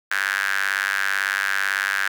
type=tone with high-pass filter; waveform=sawtooth; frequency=98 Hz; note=G2; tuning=in tune; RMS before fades=-23 dBFS; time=0.11-2.08 s; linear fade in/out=5 ms; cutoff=1600 Hz; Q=6.8; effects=none